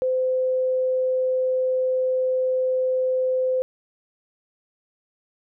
sine tone, 514 Hz, C5, 31 cents flat, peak -19 dBFS, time 0.02-3.62 s, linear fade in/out 0 ms, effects none

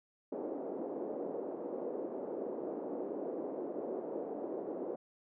white band-pass noise, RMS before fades -40 dBFS, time 0.32-4.96 s, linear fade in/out 5 ms, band 280 to 540 Hz, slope 24 dB/octave, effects none

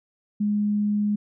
sine tone, 207.7 Hz, G#3, in tune, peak -20 dBFS, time 0.4-1.16 s, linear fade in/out 10 ms, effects none

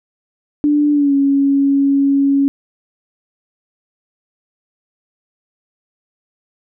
sine tone with pitch glide, 294.2 to 277.7 Hz, D4 to C#4, +3 to +3 cents, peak -10 dBFS, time 0.64-2.48 s, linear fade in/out 0 ms, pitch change -100 cents, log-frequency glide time 0.92-1.14 s, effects none

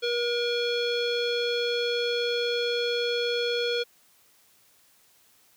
square tone with low-pass filter, 478.1 Hz, A#4, 44 cents sharp, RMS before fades -27 dBFS, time 0.02-3.84 s, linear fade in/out 20 ms, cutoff 3800 Hz, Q 8.8, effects white hiss -61 dBFS RMS until 5.56 s + high-pass 60 Hz 12 dB/octave

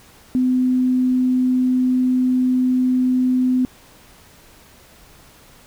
sine tone, 254.1 Hz, B3, 49 cents sharp, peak -14 dBFS, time 0.35-3.65 s, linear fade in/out 0 ms, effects pink hiss -48 dBFS RMS until 5.66 s

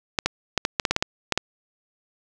clicks, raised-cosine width 0.2 ms, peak -3 dBFS, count 11, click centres 0.188 / 0.26 / 0.577 / 0.651 / 0.798 / 0.852 / 0.91 / 0.964 / 1.025 / 1.323 / 1.376 s, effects none

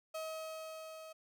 35% pulse tone with level ramp, 636 Hz, D#5, 38 cents sharp, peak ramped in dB -37 to -47 dBFS, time 0.14-1.13 s, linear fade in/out 10 ms, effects none

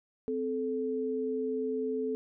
sine tone pair together, 259.2 / 435.6 Hz, C4 / A4, -16 / -17 cents, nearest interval major sixth, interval 899 cents, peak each -34 / -31 dBFS, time 0.28-2.15 s, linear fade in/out 0 ms, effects none

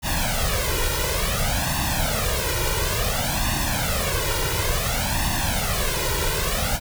pink noise with flanger, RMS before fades -23 dBFS, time 0.02-6.8 s, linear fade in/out 50 ms, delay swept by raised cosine 1.1 to 2.1 ms, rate 0.57 Hz, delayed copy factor +0.95, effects none

